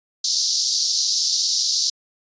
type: band-pass noise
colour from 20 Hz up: white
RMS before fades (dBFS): -21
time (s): 0.24-1.9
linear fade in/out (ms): 5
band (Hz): 4200 to 6000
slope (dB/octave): 48
effects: resampled to 16000 Hz